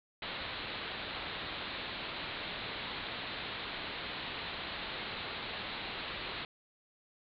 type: low-pass noise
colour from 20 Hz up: white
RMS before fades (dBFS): -41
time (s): 0.22-6.45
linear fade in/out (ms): 2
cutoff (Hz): 4200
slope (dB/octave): 96
effects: none